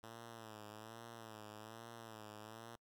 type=tone with vibrato; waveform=5% pulse; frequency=111 Hz; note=A2; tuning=16 cents sharp; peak=-40 dBFS; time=0.03-2.76 s; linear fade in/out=5 ms; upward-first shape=sine; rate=1.2 Hz; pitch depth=82 cents each way; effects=noise-tail reverb RT60 0.1 s tail -26 dB re dry